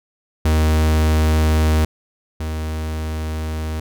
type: tone pair in turn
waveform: 45% pulse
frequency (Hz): 78.1 / 78.45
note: D#2 / D#2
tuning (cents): +7 / +15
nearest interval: unison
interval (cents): 8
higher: second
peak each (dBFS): -13 / -22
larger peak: first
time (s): 0.45-1.85 / 2.4-3.8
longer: neither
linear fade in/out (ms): 5
effects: none